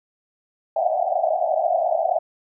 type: band-pass noise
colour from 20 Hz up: pink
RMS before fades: -21 dBFS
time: 0.76-2.19 s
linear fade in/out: 5 ms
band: 620 to 760 Hz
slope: 96 dB/octave
effects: none